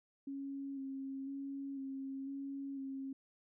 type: tone with vibrato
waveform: sine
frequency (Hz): 272.8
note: C#4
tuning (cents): -28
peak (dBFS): -40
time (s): 0.27-3.13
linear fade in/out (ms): 5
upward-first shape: square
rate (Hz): 1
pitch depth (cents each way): 19
effects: none